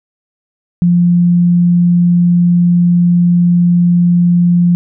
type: tone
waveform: sine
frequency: 174.61 Hz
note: F3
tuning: in tune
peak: -6 dBFS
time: 0.82-4.75 s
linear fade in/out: 0 ms
effects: none